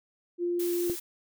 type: tone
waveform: sine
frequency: 349.2 Hz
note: F4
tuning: in tune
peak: -26 dBFS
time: 0.38-0.96 s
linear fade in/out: 50 ms
type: noise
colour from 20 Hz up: blue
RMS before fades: -38 dBFS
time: 0.59-1 s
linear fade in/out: 10 ms
type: click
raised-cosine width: 2 ms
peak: -22 dBFS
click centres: 0.898 s
effects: none